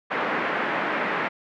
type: band-pass noise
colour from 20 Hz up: white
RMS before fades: -26 dBFS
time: 0.1-1.29 s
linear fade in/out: 20 ms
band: 190 to 2000 Hz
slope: 24 dB/octave
effects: none